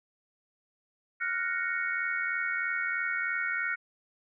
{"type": "chord", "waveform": "sine", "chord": "Gb major seventh", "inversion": "third", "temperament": "equal", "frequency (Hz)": [1396.9, 1480, 1864.7, 2217], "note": ["F6", "Gb6", "Bb6", "Db7"], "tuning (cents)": [0, 0, 0, 0], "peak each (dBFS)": -34, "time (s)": [1.2, 3.76], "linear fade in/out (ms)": 20, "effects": []}